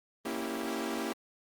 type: chord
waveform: sawtooth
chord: A# diminished seventh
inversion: none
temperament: equal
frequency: 233.1 / 277.2 / 329.6 / 392 Hz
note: A#3 / C#4 / E4 / G4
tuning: 0 / 0 / 0 / 0 cents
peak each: -34 / -35 / -34 / -35 dBFS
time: 0.25-1.13 s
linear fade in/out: 5 ms
effects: Opus 24 kbps